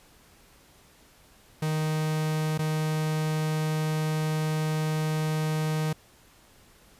45% pulse tone with dropouts, 155.56 Hz, D#3, in tune, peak -25 dBFS, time 1.62-5.93 s, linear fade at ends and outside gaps 5 ms, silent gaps 2.578-2.59 s, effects pink hiss -57 dBFS RMS until 6.99 s + resampled to 32000 Hz

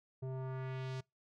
square tone with low-pass filter sweep, 130.81 Hz, C3, in tune, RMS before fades -41 dBFS, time 0.22-1.01 s, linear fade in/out 10 ms, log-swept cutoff 520 to 5900 Hz, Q 1.2, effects noise-tail reverb RT60 0.2 s tail -25 dB re dry

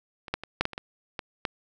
clicks, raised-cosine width 0.3 ms, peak -23 / -10 / -21 / -7 / -10 / -22 / -17 / -16 / -10 dBFS, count 9, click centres 0.282 / 0.34 / 0.436 / 0.61 / 0.654 / 0.733 / 0.779 / 1.192 / 1.452 s, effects none

